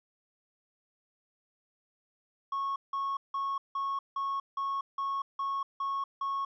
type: tone bursts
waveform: triangle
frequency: 1100 Hz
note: C#6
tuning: 14 cents flat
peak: -27 dBFS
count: 10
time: 2.52-6.45 s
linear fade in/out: 5 ms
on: 240 ms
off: 170 ms
effects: tanh soft clip ceiling -25 dBFS + resampled to 16000 Hz